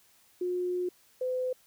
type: tone pair in turn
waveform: sine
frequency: 359.5 / 508.4 Hz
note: F#4 / C5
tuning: -50 / -50 cents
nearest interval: tritone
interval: 600 cents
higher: second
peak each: -28 dBFS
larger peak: neither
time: 0.41-0.89 / 1.21-1.53 s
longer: first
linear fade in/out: 5 ms
effects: white hiss -63 dBFS RMS until 1.66 s

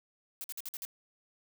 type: noise bursts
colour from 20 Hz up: blue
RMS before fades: -40 dBFS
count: 6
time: 0.41-0.851 s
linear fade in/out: 0 ms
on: 31 ms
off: 51 ms
effects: none

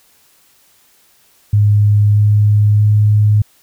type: tone with pitch steps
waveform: sine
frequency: 103.83 / 104.55 / 105.28 Hz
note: G#2 / G#2 / G#2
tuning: 0 / +12 / +24 cents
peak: -7 dBFS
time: 1.53-3.42 s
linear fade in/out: 5 ms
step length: 630 ms
effects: white hiss -52 dBFS RMS until 3.62 s

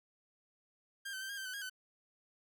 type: tone with pitch steps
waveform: sawtooth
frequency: 1602 / 1532 / 1559 / 1621 / 1557 / 1507 / 1630 / 1513 Hz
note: G6 / G6 / G6 / G#6 / G6 / F#6 / G#6 / F#6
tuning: +37 / -40 / -10 / -42 / -12 / +31 / -33 / +38 cents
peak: -37 dBFS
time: 1.05-1.698 s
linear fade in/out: 10 ms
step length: 81 ms
effects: none

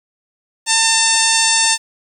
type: harmonic tone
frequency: 898 Hz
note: A5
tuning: 35 cents sharp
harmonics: 1 / 2 / 3 / 4 / 5 / 6 / 7 / 8 / 9 / 10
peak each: -21 / -21 / -21 / -21 / -21 / -21 / -21 / -21 / -21 / -21 dBFS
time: 0.66-1.78 s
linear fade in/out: 50 ms
effects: 7-bit

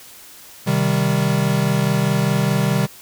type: chord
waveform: square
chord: C minor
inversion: none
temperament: equal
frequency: 130.81 / 155.56 / 196 Hz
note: C3 / Eb3 / G3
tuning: 0 / 0 / 0 cents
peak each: -21 dBFS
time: 0.66-2.87 s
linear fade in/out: 20 ms
effects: white hiss -42 dBFS RMS until 3.01 s

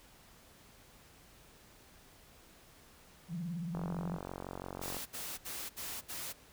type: tone with vibrato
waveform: sine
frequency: 170.6 Hz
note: F3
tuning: 40 cents flat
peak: -36 dBFS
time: 3.28-4.2 s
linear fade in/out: 50 ms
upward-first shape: triangle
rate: 18 Hz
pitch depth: 160 cents each way
type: click train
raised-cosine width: 1 ms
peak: -27 dBFS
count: 57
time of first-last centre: 3.75-4.967 s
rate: 46 Hz
type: noise bursts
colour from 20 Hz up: white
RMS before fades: -42 dBFS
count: 5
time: 4.81-6.332 s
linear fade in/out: 20 ms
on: 250 ms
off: 68 ms
effects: pink hiss -60 dBFS RMS until 6.52 s

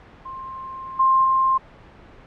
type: tone with level steps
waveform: sine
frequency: 1056 Hz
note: C6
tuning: 16 cents sharp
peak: -31 / -13 / -15 dBFS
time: 0.25-1.58 s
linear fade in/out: 10 ms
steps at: 0.99 / 1.24 s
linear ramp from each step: 10 ms
effects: pink hiss -46 dBFS RMS until 2.26 s + low-pass 2000 Hz 12 dB/octave

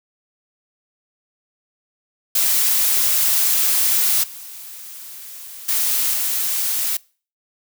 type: noise with level steps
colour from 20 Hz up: blue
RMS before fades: -17 / -36 / -19 / -21 dBFS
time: 2.35-6.97 s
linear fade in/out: 5 ms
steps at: 4.23 / 5.68 / 6.13 s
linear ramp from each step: 10 ms
effects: noise-tail reverb RT60 0.4 s tail -24 dB re dry

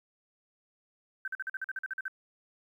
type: tone bursts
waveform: sine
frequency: 1547 Hz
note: G6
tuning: 23 cents flat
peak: -32 dBFS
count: 12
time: 1.25-2.081 s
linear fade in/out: 2 ms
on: 28 ms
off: 45 ms
effects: 11-bit

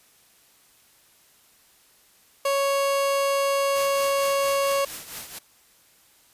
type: tone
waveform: 30% pulse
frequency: 554.4 Hz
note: C#5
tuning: in tune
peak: -18 dBFS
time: 2.45-4.85 s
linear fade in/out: 5 ms
type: noise with tremolo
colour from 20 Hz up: white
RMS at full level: -34 dBFS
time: 3.75-5.39 s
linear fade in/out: 10 ms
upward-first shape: triangle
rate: 4.4 Hz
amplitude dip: 70%
effects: white hiss -58 dBFS RMS until 6.33 s + resampled to 32000 Hz

